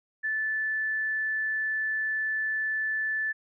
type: tone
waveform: sine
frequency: 1749 Hz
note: A6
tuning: 11 cents flat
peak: -26 dBFS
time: 0.23-3.33 s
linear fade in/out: 20 ms
effects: none